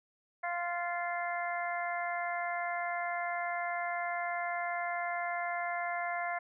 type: harmonic tone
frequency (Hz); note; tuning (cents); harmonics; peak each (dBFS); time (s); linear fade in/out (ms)
348.1; F4; -6; 2 / 3 / 4 / 5 / 6; -35 / -41 / -42 / -41 / -40; 0.43-6.39; 10
effects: none